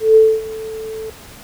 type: tone with ADSR envelope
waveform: sine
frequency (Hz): 440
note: A4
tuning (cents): 0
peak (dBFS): -4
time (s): 0-1.1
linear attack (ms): 160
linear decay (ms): 250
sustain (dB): -20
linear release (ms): 5
effects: pink hiss -39 dBFS RMS until 1.43 s